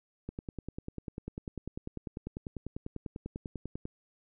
click train, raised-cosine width 3 ms, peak -25 dBFS, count 37, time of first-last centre 0.29-3.854 s, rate 10.1 Hz, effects none

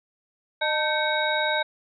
sine tone cluster, 612 / 894 / 1548 / 2221 / 3789 Hz, D#5 / A5 / G6 / C#7 / A#7, -29 / +27 / -22 / +3 / +27 cents, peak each -27 / -28 / -27 / -31 / -29 dBFS, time 0.61-1.63 s, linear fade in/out 10 ms, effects none

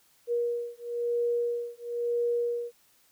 sine beating tone pair, 475.4 / 476.4 Hz, A#4 / A#4, +34 / +38 cents, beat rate 1 Hz, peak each -30 dBFS, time 0.27-2.72 s, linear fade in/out 50 ms, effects white hiss -64 dBFS RMS until 3.11 s

